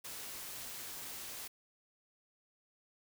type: noise with amplitude modulation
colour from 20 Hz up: white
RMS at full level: -44 dBFS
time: 0.04-1.48 s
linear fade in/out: 10 ms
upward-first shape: sine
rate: 196 Hz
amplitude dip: 30%
effects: none